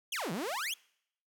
sawtooth exponential two-way sweep, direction down then up, 3500 to 153.8 to 3500 Hz, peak -30 dBFS, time 0.12-0.74 s, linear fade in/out 5 ms, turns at 0.32 s, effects noise-tail reverb RT60 0.7 s tail -25 dB re dry

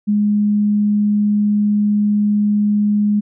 sine tone, 207.7 Hz, G#3, in tune, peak -12 dBFS, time 0.07-3.21 s, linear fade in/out 20 ms, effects none

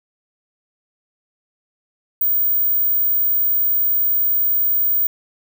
sine tone, 15070 Hz, A#9, 18 cents sharp, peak -14 dBFS, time 2.21-5.07 s, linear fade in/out 2 ms, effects none

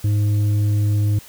triangle tone with tanh clipping, 103.83 Hz, G#2, in tune, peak -16 dBFS, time 0.04-1.19 s, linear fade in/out 5 ms, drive 10 dB, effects white hiss -43 dBFS RMS until 1.28 s

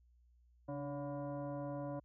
sine tone with frequency modulation, 138.59 Hz, C#3, in tune, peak -39 dBFS, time 0.68-2 s, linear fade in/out 10 ms, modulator 429 Hz, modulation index 1.5, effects added 60 Hz sine -65 dBFS peak until 2.04 s

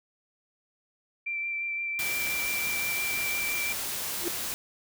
sine tone with vibrato, 2349 Hz, D7, in tune, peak -29 dBFS, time 1.26-3.73 s, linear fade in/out 10 ms, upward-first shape sine, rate 5.8 Hz, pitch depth 13 cents each way
white noise, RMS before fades -33 dBFS, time 1.99-4.54 s, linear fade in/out 0 ms
sine tone with exponential growth, 347.1 Hz, F4, 11 cents flat, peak -24 dBFS, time 4.18-4.28 s, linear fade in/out 0 ms, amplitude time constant 20 ms
effects none

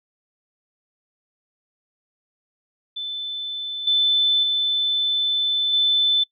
sine tone with level steps, 3520 Hz, A7, in tune, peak -26 / -15 / -18 / -15 dBFS, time 2.96-6.24 s, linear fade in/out 10 ms, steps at 3.87 / 4.43 / 5.73 s, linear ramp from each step 5 ms, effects noise-tail reverb RT60 0.1 s tail -24 dB re dry

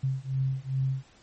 sine beating tone pair, 132 / 134.5 Hz, C3 / C3, +16 / +48 cents, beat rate 2.5 Hz, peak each -29 dBFS, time 0.03-1.04 s, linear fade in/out 10 ms, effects pink hiss -58 dBFS RMS until 1.22 s + MP3 32 kbps

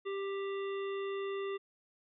harmonic tone, 393.8 Hz, G4, 8 cents sharp, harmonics 1 / 3 / 5 / 7 / 9, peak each -35 / -45 / -49 / -52 / -54 dBFS, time 0.05-1.58 s, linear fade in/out 20 ms, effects none

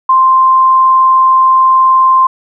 sine tone, 1046.5 Hz, C6, in tune, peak -4 dBFS, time 0.09-2.27 s, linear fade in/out 5 ms, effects none

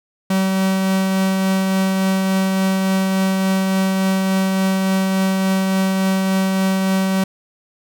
45% pulse tone with tremolo, 190.8 Hz, G3, 47 cents flat, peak -14 dBFS, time 0.3-7.24 s, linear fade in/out 5 ms, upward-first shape triangle, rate 3.5 Hz, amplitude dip 25%, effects none

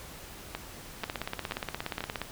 two click trains, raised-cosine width 0.3 ms, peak -17 / -16 dBFS, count 4 / 21, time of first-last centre 0.55-2.006 / 1.04-2.216 s, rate 2.06 / 17 Hz, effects pink hiss -46 dBFS RMS until 2.31 s

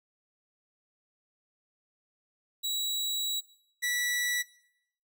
sawtooth tone pair in turn, 3890 / 1953.4 Hz, B7 / B6, -27 / -20 cents, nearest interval octave, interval 1193 cents, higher first, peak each -26 / -24 dBFS, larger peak second, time 2.63-3.41 / 3.82-4.43 s, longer first, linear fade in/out 20 ms, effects noise-tail reverb RT60 0.7 s tail -19 dB re dry

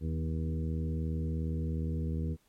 harmonic tone with a mistuned harmonic, 79.7 Hz, D#2, 42 cents sharp, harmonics 1 / 2 / 3 / 4 / 5 / 6, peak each -32 / -35 / -40 / -45 / -47 / -47 dBFS, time 0-2.37 s, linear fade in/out 50 ms, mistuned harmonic 3, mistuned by +20 cents, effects pink hiss -70 dBFS RMS until 2.48 s + MP3 64 kbps

